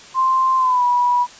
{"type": "tone with pitch glide", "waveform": "sine", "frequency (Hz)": [1046.5, 976.4], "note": ["C6", "B5"], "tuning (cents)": [0, -20], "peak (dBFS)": -13, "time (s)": [0.14, 1.27], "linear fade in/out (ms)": 50, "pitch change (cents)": -120, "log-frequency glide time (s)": [0.57, 0.84], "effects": ["white hiss -41 dBFS RMS until 1.39 s", "resampled to 16000 Hz"]}